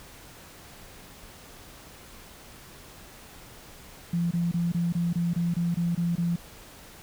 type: tone bursts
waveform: sine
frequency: 171.4 Hz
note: F3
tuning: 32 cents flat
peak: -23 dBFS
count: 11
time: 4.13-6.36 s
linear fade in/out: 5 ms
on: 180 ms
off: 25 ms
effects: pink hiss -48 dBFS RMS until 7.02 s